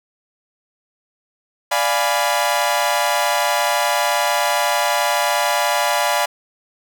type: chord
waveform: sawtooth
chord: D diminished seventh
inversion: none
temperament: equal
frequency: 587.3 / 698.5 / 830.6 / 987.8 Hz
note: D5 / F5 / Ab5 / Cb6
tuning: 0 / 0 / 0 / 0 cents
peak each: -18 dBFS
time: 1.71-6.26 s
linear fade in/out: 10 ms
effects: none